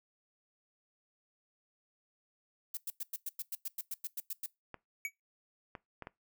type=noise bursts; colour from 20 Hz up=violet; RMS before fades=-38 dBFS; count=14; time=2.74-4.462 s; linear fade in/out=5 ms; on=32 ms; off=98 ms
type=clicks; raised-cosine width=0.5 ms; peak=-28 dBFS; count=4; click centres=4.743 / 5.752 / 6.023 / 6.071 s
type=tone with exponential decay; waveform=square; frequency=2265 Hz; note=C#7; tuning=37 cents sharp; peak=-31 dBFS; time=5.05-5.12 s; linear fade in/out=1 ms; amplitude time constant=15 ms
effects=noise-tail reverb RT60 0.2 s tail -22 dB re dry

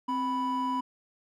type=tone pair together; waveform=triangle; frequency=261.6 / 987.8 Hz; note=C4 / B5; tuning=0 / 0 cents; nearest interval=octave + major seventh; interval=2300 cents; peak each=-29 / -26 dBFS; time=0.08-0.81 s; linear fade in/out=10 ms; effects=tanh soft clip ceiling -20 dBFS

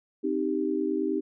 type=chord; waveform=sine; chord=C minor; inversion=none; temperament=equal; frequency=261.6 / 311.1 / 392 Hz; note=C4 / Eb4 / G4; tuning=0 / 0 / 0 cents; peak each=-31 / -28 / -29 dBFS; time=0.23-1.21 s; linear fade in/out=20 ms; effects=none

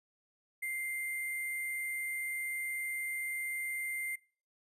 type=tone with sample-and-hold; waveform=sine; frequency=2093 Hz; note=C7; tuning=in tune; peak=-34 dBFS; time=0.62-4.16 s; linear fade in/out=10 ms; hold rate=11025 Hz; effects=noise-tail reverb RT60 0.4 s tail -24 dB re dry + resampled to 32000 Hz

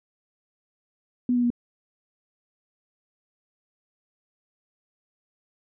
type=tone with pitch steps; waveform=sine; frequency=246.9 / 243.5 / 240.1 Hz; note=B3 / B3 / B3; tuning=0 / -24 / -49 cents; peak=-19 dBFS; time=1.29-1.503 s; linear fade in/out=2 ms; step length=71 ms; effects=none

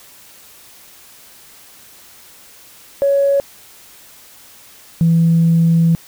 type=tone pair in turn; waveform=sine; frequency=558 / 165.89 Hz; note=C#5 / E3; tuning=+11 / +11 cents; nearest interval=octave + major sixth; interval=2100 cents; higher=first; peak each=-10 / -8 dBFS; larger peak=second; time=3.02-3.4 / 5.01-5.95 s; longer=second; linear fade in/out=0 ms; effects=tanh soft clip ceiling -5 dBFS + white hiss -43 dBFS RMS until 6.07 s

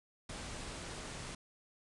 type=low-pass noise; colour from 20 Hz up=pink; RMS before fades=-45 dBFS; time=0.29-1.35 s; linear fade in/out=5 ms; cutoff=10000 Hz; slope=96 dB/octave; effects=none

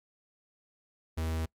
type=tone; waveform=45% pulse; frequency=80.5 Hz; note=E2; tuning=41 cents flat; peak=-30 dBFS; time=1.17-1.46 s; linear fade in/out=10 ms; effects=noise-tail reverb RT60 0.1 s tail -23 dB re dry + MP3 96 kbps

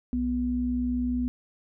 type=tone pair together; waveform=sine; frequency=61.74 / 246.8 Hz; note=B1 / B3; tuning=0 / -1 cents; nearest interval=2 octaves; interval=2399 cents; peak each=-32 / -25 dBFS; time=0.13-1.28 s; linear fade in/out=0 ms; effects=none

